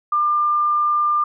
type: tone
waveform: sine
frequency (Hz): 1197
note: D6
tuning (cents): +33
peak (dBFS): -15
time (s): 0.12-1.24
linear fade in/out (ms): 5
effects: none